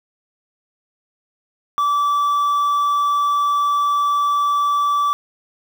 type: tone with quantisation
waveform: triangle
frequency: 1158 Hz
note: D6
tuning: 25 cents flat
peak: -13 dBFS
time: 1.78-5.13 s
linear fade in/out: 0 ms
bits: 7
effects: none